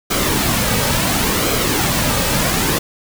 pink noise with flanger, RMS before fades -17 dBFS, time 0.1-2.79 s, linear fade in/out 10 ms, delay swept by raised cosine 1.1 to 2.9 ms, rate 0.71 Hz, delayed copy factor -0.5, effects none

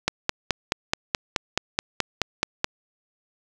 click train, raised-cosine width 0.2 ms, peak -3 dBFS, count 13, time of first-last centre 0.08-2.644 s, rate 4.68 Hz, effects none

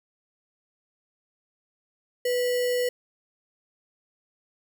sine tone with sample-and-hold, 493.9 Hz, B4, in tune, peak -22 dBFS, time 2.25-2.89 s, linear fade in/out 5 ms, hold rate 2450 Hz, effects none

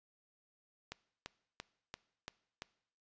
click train, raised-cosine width 0.2 ms, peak -25 dBFS, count 6, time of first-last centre 0.92-2.621 s, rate 2.94 Hz, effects noise-tail reverb RT60 0.7 s tail -21 dB re dry + resampled to 16000 Hz

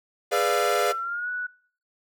45% pulse chord, G# diminished seventh, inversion none, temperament equal, 415.3 / 493.9 / 587.3 / 698.5 Hz, G#4 / B4 / D5 / F5, 0 / 0 / 0 / 0 cents, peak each -27 dBFS, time 0.31-0.93 s, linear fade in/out 20 ms
sine tone with pitch glide, 1345 to 1475.2 Hz, E6 to F#6, +34 to -6 cents, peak -27 dBFS, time 0.33-1.47 s, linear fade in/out 10 ms, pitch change +160 cents, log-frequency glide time 0.99-1.29 s
effects noise-tail reverb RT60 0.5 s tail -21 dB re dry

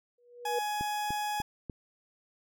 sine tone with exponential growth, 483.8 Hz, B4, 36 cents flat, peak -27 dBFS, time 0.18-0.59 s, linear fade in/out 5 ms, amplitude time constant 89 ms
40% pulse tone, 838 Hz, G#5, 15 cents sharp, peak -30 dBFS, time 0.45-1.42 s, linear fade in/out 5 ms
click train, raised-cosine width 3 ms, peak -25 dBFS, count 4, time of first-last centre 0.81-1.698 s, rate 3.38 Hz
effects none

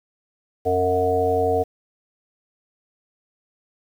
harmonic tone, 91.5 Hz, F#2, 19 cents flat, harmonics 1 / 3 / 5 / 7 / 8, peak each -28 / -30 / -20 / -25 / -23 dBFS, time 0.65-1.64 s, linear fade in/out 20 ms, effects 8-bit

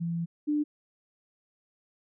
sine tone pair in turn, 168.5 / 297.4 Hz, E3 / D4, +38 / +22 cents, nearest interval minor seventh, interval 984 cents, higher second, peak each -28 / -24 dBFS, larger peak second, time 0-0.26 / 0.47-0.64 s, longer first, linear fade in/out 20 ms, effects none

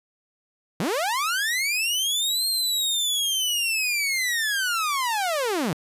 sawtooth linear two-way sweep, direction up then down, 140 to 4234 to 140 Hz, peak -19 dBFS, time 0.8-5.73 s, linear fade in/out 0 ms, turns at 2.47 s, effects resampled to 32000 Hz

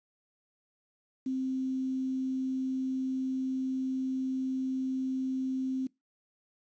sine tone with quantisation, 261.6 Hz, C4, in tune, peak -29 dBFS, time 1.26-5.87 s, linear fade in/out 5 ms, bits 9, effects noise-tail reverb RT60 0.2 s tail -23 dB re dry + resampled to 16000 Hz

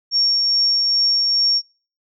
sine tone with tremolo, 5520 Hz, F8, 21 cents flat, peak -13 dBFS, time 0.11-1.62 s, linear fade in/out 50 ms, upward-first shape triangle, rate 2.4 Hz, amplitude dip 25%, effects noise-tail reverb RT60 0.4 s tail -24 dB re dry

